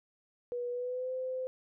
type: tone with pitch glide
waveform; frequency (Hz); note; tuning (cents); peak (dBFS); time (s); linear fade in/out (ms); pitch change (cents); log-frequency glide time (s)
sine; 486.1 to 514.4; B4 to C5; -28 to -30; -33; 0.52-1.47; 0; +98; 0.7-1.12
effects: none